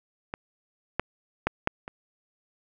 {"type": "clicks", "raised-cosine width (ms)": 0.5, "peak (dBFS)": [-17, -9, -8, -7, -22], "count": 5, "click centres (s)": [0.339, 0.996, 1.47, 1.674, 1.879], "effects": []}